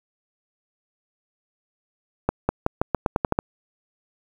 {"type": "accelerating click train", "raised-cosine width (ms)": 1, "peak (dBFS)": -5, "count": 10, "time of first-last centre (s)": [2.29, 3.389], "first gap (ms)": 200, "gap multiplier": 0.87, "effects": ["7-bit"]}